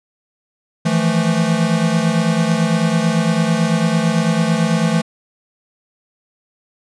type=tone cluster; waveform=square; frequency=162.6 / 171.6 / 219 Hz; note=E3 / F3 / A3; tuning=-23 / -30 / -8 cents; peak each=-19 dBFS; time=0.85-5.02 s; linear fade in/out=10 ms; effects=resampled to 22050 Hz